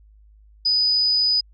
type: tone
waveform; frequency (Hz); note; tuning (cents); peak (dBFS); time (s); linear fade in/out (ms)
sine; 4978; D#8; 0; -16; 0.65-1.41; 10
effects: added 52 Hz sine -48 dBFS peak until 1.53 s + AAC 48 kbps